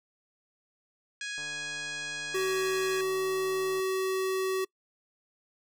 harmonic tone, 830.6 Hz, G#5, in tune, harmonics 2 / 3 / 4 / 5 / 6 / 7 / 8 / 9 / 10, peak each -37 / -41 / -43 / -45 / -47 / -48 / -49 / -50 / -51 dBFS, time 1.21-3.01 s, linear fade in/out 2 ms
click train, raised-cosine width 1 ms, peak -37 dBFS, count 359, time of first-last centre 1.38-3.799 s, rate 148 Hz
square tone, 378.6 Hz, F#4, 40 cents sharp, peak -28 dBFS, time 2.34-4.65 s, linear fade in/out 10 ms
effects noise-tail reverb RT60 0.1 s tail -25 dB re dry

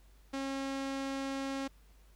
sawtooth tone with low-pass filter, 271.6 Hz, C#4, 35 cents flat, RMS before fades -37 dBFS, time 0.33-1.68 s, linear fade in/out 10 ms, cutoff 7100 Hz, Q 0.81, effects added 50 Hz sine -58 dBFS peak until 2.15 s + pink hiss -68 dBFS RMS until 2.15 s

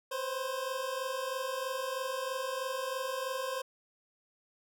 25% pulse tone pair together, 508.9 / 532 Hz, C5 / C5, -48 / +29 cents, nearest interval minor second, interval 77 cents, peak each -34 / -32 dBFS, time 0.11-3.62 s, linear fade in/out 10 ms, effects none

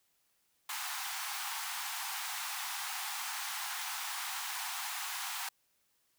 pink high-pass noise, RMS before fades -39 dBFS, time 0.69-5.49 s, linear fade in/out 5 ms, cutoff 750 Hz, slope 96 dB/octave, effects white hiss -75 dBFS RMS until 6.18 s

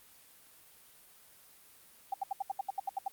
sine tone bursts, 784 Hz, G5, in tune, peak -30 dBFS, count 11, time 2.12-3.081 s, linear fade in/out 5 ms, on 21 ms, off 73 ms, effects white hiss -59 dBFS RMS until 3.12 s + Opus 32 kbps

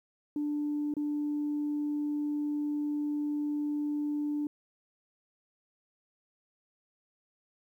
sine tone with dropouts, 294.9 Hz, D4, 7 cents sharp, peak -28 dBFS, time 0.36-4.47 s, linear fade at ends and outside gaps 2 ms, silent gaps 0.939-0.967 s, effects tanh soft clip ceiling -25 dBFS + 11-bit

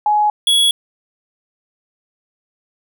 sine / square tone pair in turn, 840 / 3360 Hz, G#5 / G#7, +19 / +19 cents, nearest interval 2 octaves, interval 2400 cents, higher second, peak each -11 dBFS, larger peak neither, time 0.06-0.3 / 0.47-0.71 s, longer neither, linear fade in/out 2 ms, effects none

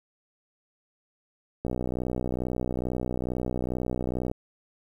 click train, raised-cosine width 2 ms, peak -16 dBFS, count 167, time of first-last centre 1.65-4.315 s, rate 62.3 Hz, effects 9-bit

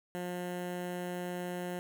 15% pulse tone with notch filter, 178.2 Hz, F3, 35 cents sharp, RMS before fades -38 dBFS, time 0.15-1.79 s, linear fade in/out 0 ms, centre 4800 Hz, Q 1.2, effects none

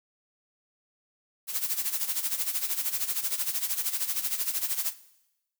blue noise with tremolo, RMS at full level -27 dBFS, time 1.47-4.94 s, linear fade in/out 50 ms, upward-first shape sine, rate 13 Hz, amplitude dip 75%, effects noise-tail reverb RT60 0.9 s tail -17 dB re dry

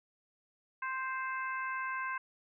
harmonic tone, 523.3 Hz, C5, in tune, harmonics 2 / 3 / 4 / 5, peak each -37 / -38 / -44 / -47 dBFS, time 0.82-2.18 s, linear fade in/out 5 ms, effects none

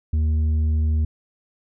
sine tone with tanh clipping, 77.78 Hz, D#2, in tune, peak -18 dBFS, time 0.13-1.05 s, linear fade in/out 5 ms, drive 5 dB, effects none

